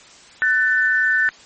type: tone pair together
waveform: sine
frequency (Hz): 1500 / 1780.2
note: F#6 / A6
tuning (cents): +23 / +20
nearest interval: minor third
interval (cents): 297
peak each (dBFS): -17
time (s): 0.42-1.29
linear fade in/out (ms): 0
effects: white hiss -45 dBFS RMS until 1.45 s + MP3 32 kbps